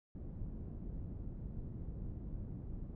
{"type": "low-pass noise", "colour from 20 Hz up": "pink", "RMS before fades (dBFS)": -44, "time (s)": [0.15, 2.95], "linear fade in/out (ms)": 2, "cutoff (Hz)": 210, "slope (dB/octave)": 12, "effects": []}